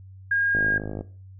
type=tone; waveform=sine; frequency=1625 Hz; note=G#6; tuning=38 cents flat; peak=-19 dBFS; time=0.31-0.78 s; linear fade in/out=5 ms
type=click train; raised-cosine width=2 ms; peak=-18 dBFS; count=25; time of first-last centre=0.55-1.01 s; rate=52.2 Hz
effects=noise-tail reverb RT60 0.4 s tail -17 dB re dry + added 95 Hz sine -42 dBFS peak until 1.39 s